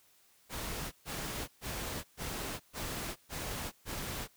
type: noise bursts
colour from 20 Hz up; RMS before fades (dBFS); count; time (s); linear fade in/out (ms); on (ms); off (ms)
pink; -39; 7; 0.49-4.28; 50; 430; 130
effects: white hiss -66 dBFS RMS until 4.36 s